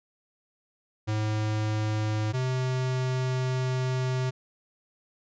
square tone pair in turn, 107.6 / 128.77 Hz, A2 / C3, -38 / -27 cents, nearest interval minor third, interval 311 cents, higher second, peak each -26 dBFS, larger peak neither, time 1.07-2.33 / 2.33-4.31 s, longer second, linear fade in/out 20 ms, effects resampled to 16000 Hz

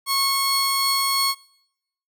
sawtooth tone pair together, 1093 / 4375 Hz, C#6 / C#8, -25 / -24 cents, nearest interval 2 octaves, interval 2401 cents, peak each -19 dBFS, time 0.06-1.35 s, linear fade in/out 50 ms, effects noise-tail reverb RT60 0.8 s tail -24 dB re dry

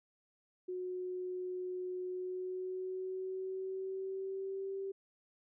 sine tone with pitch glide, 365.3 to 389.3 Hz, F#4 to G4, -22 to -12 cents, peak -37 dBFS, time 0.68-4.92 s, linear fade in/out 10 ms, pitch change +110 cents, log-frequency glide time 2.06-4.76 s, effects none

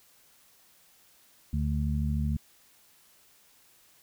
harmonic tone, 73.42 Hz, D2, in tune, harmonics 1 / 2 / 3, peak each -28 / -31 / -33 dBFS, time 1.53-2.37 s, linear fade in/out 5 ms, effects white hiss -61 dBFS RMS until 4.02 s

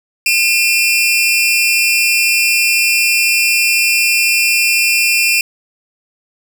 sawtooth tone pair together, 2420 / 2682 Hz, D#7 / E7, -49 / +29 cents, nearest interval major second, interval 178 cents, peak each -10 dBFS, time 0.26-5.41 s, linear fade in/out 2 ms, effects none

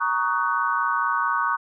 sine chord, D# minor seventh, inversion second, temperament just, 933.4 / 1120.1 / 1244.5 / 1493.4 Hz, A#5 / C#6 / D#6 / F#6, +2 / +18 / 0 / +16 cents, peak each -27 / -24 / -27 / -26 dBFS, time 0-1.57 s, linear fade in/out 20 ms, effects none

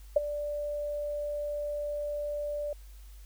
sine tone with ADSR envelope, 587.3 Hz, D5, in tune, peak -16 dBFS, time 0.16-2.73 s, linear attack 7 ms, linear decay 18 ms, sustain -15 dB, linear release 3 ms, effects added 50 Hz sine -46 dBFS peak until 3.25 s + white hiss -61 dBFS RMS until 3.25 s

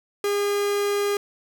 45% pulse tone, 406.9 Hz, G#4, 35 cents flat, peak -21 dBFS, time 0.24-1.17 s, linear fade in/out 2 ms, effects none

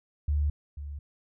sine tone pair in turn, 73.42 / 72.24 Hz, D2 / D2, 0 / -28 cents, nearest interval unison, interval 28 cents, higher first, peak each -23 / -35 dBFS, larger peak first, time 0.28-0.5 / 0.77-0.99 s, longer neither, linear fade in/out 5 ms, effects none

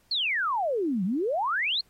sine exponential two-way sweep, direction down then up, 4435 to 174.61 to 4435 Hz, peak -24 dBFS, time 0.11-1.81 s, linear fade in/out 5 ms, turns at 1.04 s, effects pink hiss -65 dBFS RMS until 1.89 s + AAC 48 kbps

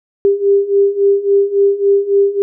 sine beating tone pair, 396.7 / 400.3 Hz, G4 / G4, +21 / +36 cents, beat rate 3.6 Hz, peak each -14 / -11 dBFS, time 0.25-2.42 s, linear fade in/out 0 ms, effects none

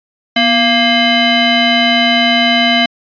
sine tone with frequency modulation, 1174.7 Hz, D6, in tune, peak -8 dBFS, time 0.36-2.86 s, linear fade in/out 5 ms, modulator 932 Hz, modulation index 2.7, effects resampled to 11025 Hz

